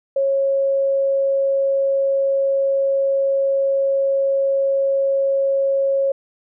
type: tone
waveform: sine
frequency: 547 Hz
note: C#5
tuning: 23 cents flat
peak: -15 dBFS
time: 0.16-6.12 s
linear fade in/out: 5 ms
effects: none